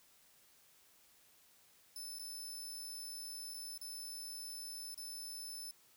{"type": "tone with dropouts", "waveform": "20% pulse", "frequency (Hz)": 5274, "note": "E8", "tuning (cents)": 0, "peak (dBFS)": -39, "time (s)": [1.96, 5.71], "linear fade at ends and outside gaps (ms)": 1, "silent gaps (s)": [[2.186, 2.195], [3.538, 3.543], [3.777, 3.813], [4.944, 4.977]], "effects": ["white hiss -67 dBFS RMS until 5.96 s"]}